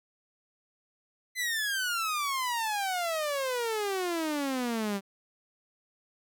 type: exponential sweep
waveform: sawtooth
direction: down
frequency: 2045 to 193.1 Hz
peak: -25 dBFS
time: 1.35-5.01 s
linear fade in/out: 50 ms
effects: none